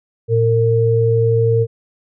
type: tone pair together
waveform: sine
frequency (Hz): 114 / 456.8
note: A#2 / A#4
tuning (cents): -38 / -35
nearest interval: 2 octaves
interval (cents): 2403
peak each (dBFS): -14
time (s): 0.28-1.67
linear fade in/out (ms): 50
effects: none